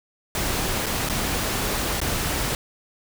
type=noise with dropouts; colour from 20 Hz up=pink; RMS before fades=-25 dBFS; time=0.35-2.55 s; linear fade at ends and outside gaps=1 ms; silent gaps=0.86-0.865 / 1.089-1.097 / 2.003-2.015 s; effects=none